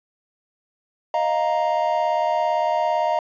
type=chord; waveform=triangle; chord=Eb suspended second; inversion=none; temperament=just; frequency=622.3 / 700 / 933.4 Hz; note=Eb5 / F5 / Bb5; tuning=0 / +4 / +2 cents; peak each=-21 dBFS; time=1.14-3.19 s; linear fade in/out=2 ms; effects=resampled to 16000 Hz